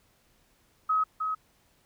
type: tone with echo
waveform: sine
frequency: 1273 Hz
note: D#6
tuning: 39 cents sharp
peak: -22 dBFS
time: 0.89-1.04 s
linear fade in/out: 10 ms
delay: 310 ms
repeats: 1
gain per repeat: -5 dB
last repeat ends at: 1.35 s
effects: pink hiss -66 dBFS RMS until 1.85 s